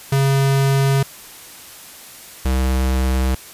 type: tone pair in turn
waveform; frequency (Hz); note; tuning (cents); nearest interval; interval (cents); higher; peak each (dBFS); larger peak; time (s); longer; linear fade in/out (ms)
square; 136.8 / 64.92; C#3 / C2; -23 / -13; octave + minor second; 1290; first; -14 / -16; first; 0.12-1.03 / 2.45-3.35; first; 5
effects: white hiss -39 dBFS RMS until 3.53 s + resampled to 32000 Hz